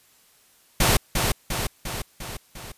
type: noise with echo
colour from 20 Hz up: pink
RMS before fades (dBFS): -18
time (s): 0.8-0.97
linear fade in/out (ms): 5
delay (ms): 350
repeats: 5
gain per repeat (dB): -4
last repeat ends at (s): 2.72
effects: white hiss -58 dBFS RMS until 2.77 s + resampled to 32000 Hz